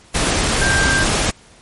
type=tone in noise; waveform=sine; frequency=1584 Hz; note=G6; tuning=18 cents sharp; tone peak=-16 dBFS; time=0.61-1.04 s; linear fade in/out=10 ms; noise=pink; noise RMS=-17 dBFS; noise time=0.14-1.31 s; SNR=-2 dB; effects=pink hiss -47 dBFS RMS until 1.61 s + MP3 48 kbps